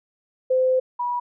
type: tone pair in turn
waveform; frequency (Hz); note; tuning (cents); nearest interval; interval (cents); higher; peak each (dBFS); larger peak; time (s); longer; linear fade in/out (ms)
sine; 515 / 972.2; C5 / B5; -28 / -28; major seventh; 1100; second; -16 / -22; first; 0.5-0.8 / 0.99-1.2; first; 10
effects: none